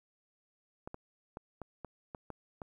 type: clicks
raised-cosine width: 1 ms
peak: -28 dBFS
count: 8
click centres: 0.875 / 0.944 / 1.371 / 1.617 / 1.847 / 2.148 / 2.303 / 2.618 s
effects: 11-bit